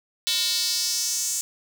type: tone with high-pass filter sweep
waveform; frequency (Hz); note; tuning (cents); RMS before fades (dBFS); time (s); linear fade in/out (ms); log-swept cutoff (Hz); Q
square; 203.5; G#3; -35; -25; 0.27-1.41; 0; 3700 to 7100; 3.2
effects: none